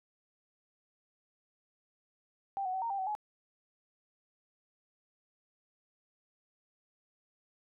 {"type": "tone with pitch steps", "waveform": "sine", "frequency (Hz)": [786, 741, 759, 924, 790, 757, 844], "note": ["G5", "F#5", "F#5", "A#5", "G5", "F#5", "G#5"], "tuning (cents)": [4, 2, 44, -16, 13, 39, 28], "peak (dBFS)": -32, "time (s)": [2.57, 3.151], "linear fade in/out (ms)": 0, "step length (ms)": 83, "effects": []}